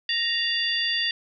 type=harmonic tone with a mistuned harmonic; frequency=932.3 Hz; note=A#5; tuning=in tune; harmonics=2 / 3 / 4 / 5; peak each=-28 / -28 / -28 / -28 dBFS; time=0.09-1.11 s; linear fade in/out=2 ms; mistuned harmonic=4; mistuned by=-120 cents; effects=none